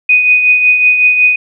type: tone with tremolo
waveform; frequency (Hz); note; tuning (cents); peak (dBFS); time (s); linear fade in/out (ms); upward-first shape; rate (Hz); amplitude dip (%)
sine; 2489; D#7; 0; -3; 0.09-1.36; 5; triangle; 5.4; 55
effects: none